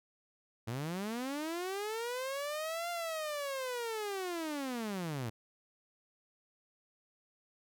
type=linear two-way sweep; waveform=sawtooth; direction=up then down; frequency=107.2 to 698.5 to 107.2 Hz; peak=-32 dBFS; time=0.67-5.3 s; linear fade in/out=10 ms; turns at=2.9 s; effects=none